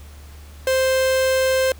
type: tone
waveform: 45% pulse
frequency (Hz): 523.3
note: C5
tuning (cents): 0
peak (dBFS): -16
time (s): 0.67-1.72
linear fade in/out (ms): 2
effects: added 73 Hz sine -38 dBFS peak until 1.79 s + pink hiss -48 dBFS RMS until 1.79 s